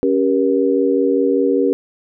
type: chord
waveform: sine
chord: G diminished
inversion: second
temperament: equal with one note detuned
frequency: 277.2 / 392 / 477.1 Hz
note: Db4 / G4 / Bb4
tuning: 0 / 0 / +40 cents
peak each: -17 dBFS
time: 0.03-1.73 s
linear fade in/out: 0 ms
effects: none